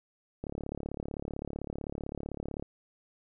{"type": "click train", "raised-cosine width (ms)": 2, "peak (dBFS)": -23, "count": 79, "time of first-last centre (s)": [0.44, 2.625], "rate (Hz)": 35.7, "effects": []}